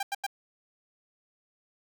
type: tone bursts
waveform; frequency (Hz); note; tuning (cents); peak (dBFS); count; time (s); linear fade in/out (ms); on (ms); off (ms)
sawtooth; 794; G5; +22; -25; 3; 0-0.266; 5; 30; 88
effects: none